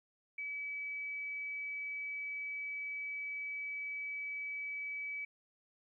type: tone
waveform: sine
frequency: 2289 Hz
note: D7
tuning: 45 cents flat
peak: -38 dBFS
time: 0.38-5.25 s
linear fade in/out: 5 ms
effects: 13-bit